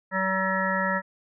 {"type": "harmonic tone", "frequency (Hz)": 190, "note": "F#3", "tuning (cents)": 46, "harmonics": [1, 3, 5, 7, 9, 10], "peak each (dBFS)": [-30, -30, -30, -30, -30, -30], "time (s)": [0.11, 1.02], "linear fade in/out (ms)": 50, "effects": []}